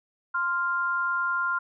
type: tone pair together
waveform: sine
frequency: 1046.5 / 1396.9 Hz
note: C6 / F6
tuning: 0 / 0 cents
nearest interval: perfect fourth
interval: 500 cents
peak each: -29 / -25 dBFS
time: 0.34-1.59 s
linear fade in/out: 10 ms
effects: none

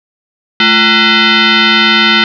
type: tone with frequency modulation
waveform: sine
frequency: 784 Hz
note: G5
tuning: in tune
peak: -5 dBFS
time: 0.6-2.24 s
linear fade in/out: 2 ms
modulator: 566 Hz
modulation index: 5.8
effects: none

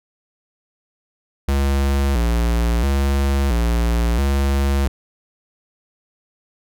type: tone with vibrato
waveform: square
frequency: 63.4 Hz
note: B1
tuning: 46 cents sharp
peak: -16 dBFS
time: 1.48-4.88 s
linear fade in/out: 5 ms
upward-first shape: square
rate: 0.74 Hz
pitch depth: 150 cents each way
effects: none

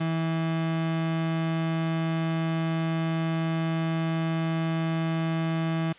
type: tone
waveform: 35% pulse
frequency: 162.9 Hz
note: E3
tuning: 20 cents flat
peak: -23 dBFS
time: 0-5.93 s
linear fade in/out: 10 ms
effects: white hiss -51 dBFS RMS until 5.98 s + resampled to 8000 Hz

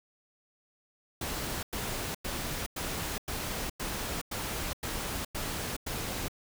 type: noise bursts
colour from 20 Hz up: pink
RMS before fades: -35 dBFS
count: 10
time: 1.21-6.283 s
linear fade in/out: 5 ms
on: 420 ms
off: 97 ms
effects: none

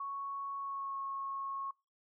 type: tone with pitch glide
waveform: sine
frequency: 1108.7 to 1094.1 Hz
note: C#6 to C#6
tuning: 0 to -23 cents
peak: -37 dBFS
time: 0-1.71 s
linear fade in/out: 5 ms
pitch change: -23 cents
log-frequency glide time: 0.58-0.98 s
effects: noise-tail reverb RT60 0.3 s tail -25 dB re dry

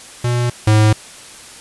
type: tone pair in turn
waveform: square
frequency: 121.2 / 107.6 Hz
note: B2 / A2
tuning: -32 / -38 cents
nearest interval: major second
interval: 206 cents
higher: first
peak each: -15 / -9 dBFS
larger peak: second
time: 0.24-0.5 / 0.67-0.93 s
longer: neither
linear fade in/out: 5 ms
effects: white hiss -37 dBFS RMS until 1.6 s + resampled to 24000 Hz

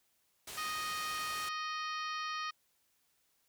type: low-pass noise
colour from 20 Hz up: white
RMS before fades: -46 dBFS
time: 0.47-1.49 s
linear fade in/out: 5 ms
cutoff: 9700 Hz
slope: 12 dB/octave
type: harmonic tone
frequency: 622 Hz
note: D#5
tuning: 1 cent flat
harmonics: 2 / 3 / 4 / 5 / 6 / 7 / 8 / 9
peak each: -38 / -44 / -46 / -48 / -53 / -48 / -54 / -51 dBFS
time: 0.57-2.51 s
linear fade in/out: 10 ms
effects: white hiss -75 dBFS RMS until 3.48 s

